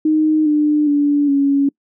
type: tone with pitch steps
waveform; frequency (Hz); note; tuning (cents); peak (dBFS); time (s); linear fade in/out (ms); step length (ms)
sine; 310 / 299.4 / 289.2 / 279.4; D#4 / D4 / D4 / C#4; -6 / +33 / -27 / +14; -11; 0.05-1.69; 5; 410
effects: noise-tail reverb RT60 0.1 s tail -26 dB re dry